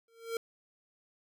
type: tone with exponential growth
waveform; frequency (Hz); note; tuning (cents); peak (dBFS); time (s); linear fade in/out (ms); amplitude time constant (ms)
square; 458; A#4; -31; -30; 0.08-0.37; 2; 62
effects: none